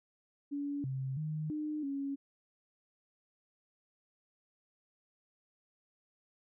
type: tone with pitch steps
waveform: sine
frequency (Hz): 285.4 / 132.9 / 154.3 / 303.3 / 277.6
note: D4 / C3 / D#3 / D#4 / C#4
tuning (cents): -49 / +27 / -14 / -44 / +3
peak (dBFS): -34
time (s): 0.51-2.16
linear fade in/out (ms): 20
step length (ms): 330
effects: none